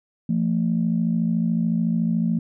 sine tone pair together, 171.8 / 225.6 Hz, F3 / A3, -28 / +44 cents, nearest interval perfect fourth, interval 472 cents, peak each -21 dBFS, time 0.29-2.39 s, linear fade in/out 5 ms, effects tanh soft clip ceiling -11 dBFS

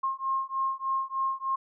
sine beating tone pair, 1068 / 1071.3 Hz, C6 / C6, +35 / +41 cents, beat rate 3.3 Hz, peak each -30 dBFS, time 0.03-1.56 s, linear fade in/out 10 ms, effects none

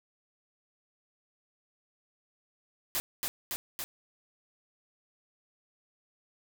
white noise with echo, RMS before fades -31 dBFS, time 2.95-3 s, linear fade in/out 0 ms, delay 280 ms, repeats 3, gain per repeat -2 dB, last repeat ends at 3.84 s, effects none

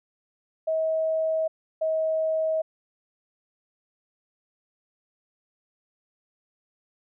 sine tone pair in turn, 639 / 636.4 Hz, D#5 / D#5, +46 / +39 cents, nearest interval unison, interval 7 cents, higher first, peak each -22 dBFS, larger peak neither, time 0.67-1.48 / 1.81-2.62 s, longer neither, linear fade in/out 10 ms, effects none

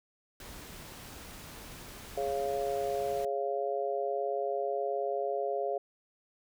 pink noise, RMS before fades -47 dBFS, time 0.4-3.25 s, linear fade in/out 2 ms
sine chord, Db major, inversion second, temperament just, 415.8 / 554.4 / 693 Hz, Ab4 / Db5 / F5, +2 / 0 / -14 cents, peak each -34 dBFS, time 2.17-5.78 s, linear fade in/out 5 ms
effects none

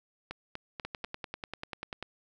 two click trains, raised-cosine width 0.3 ms, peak -21 / -22 dBFS, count 13 / 4, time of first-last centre 0.85-2.026 / 0.31-1.042 s, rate 10.2 / 4.1 Hz, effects none

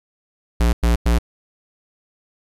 square tone bursts, 58.27 Hz, A#1, in tune, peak -14 dBFS, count 3, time 0.6-1.186 s, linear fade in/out 5 ms, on 130 ms, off 98 ms, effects resampled to 32000 Hz + 8-bit

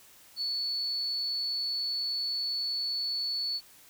sine tone, 4435 Hz, C#8, in tune, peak -29 dBFS, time 0.36-3.61 s, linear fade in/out 50 ms, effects white hiss -56 dBFS RMS until 3.89 s

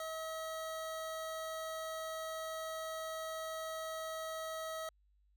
25% pulse tone, 641 Hz, E5, 49 cents flat, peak -36 dBFS, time 0-4.89 s, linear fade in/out 2 ms, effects added 50 Hz sine -68 dBFS peak until 5.36 s

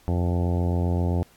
harmonic tone, 87.6 Hz, F2, 6 cents sharp, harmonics 1 / 2 / 3 / 4 / 5 / 6 / 7 / 8 / 9 / 10, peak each -22 / -28 / -32 / -34 / -36 / -38 / -39 / -40 / -41 / -42 dBFS, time 0.08-1.23 s, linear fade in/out 0 ms, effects pink hiss -57 dBFS RMS until 1.36 s + AAC 64 kbps

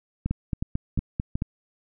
two click trains, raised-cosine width 5 ms, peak -14 / -13 dBFS, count 4 / 6, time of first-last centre 0.26-1.355 / 0.31-1.421 s, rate 2.74 / 4.5 Hz, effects none

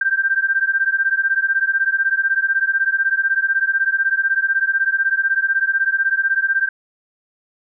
sine beating tone pair, 1568 / 1584 Hz, G6 / G6, 0 / +18 cents, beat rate 16 Hz, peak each -18 dBFS, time 0.01-6.69 s, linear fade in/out 5 ms, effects none

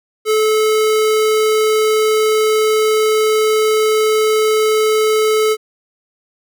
square tone, 433.1 Hz, A4, 27 cents flat, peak -12 dBFS, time 0.25-5.57 s, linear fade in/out 50 ms, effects none

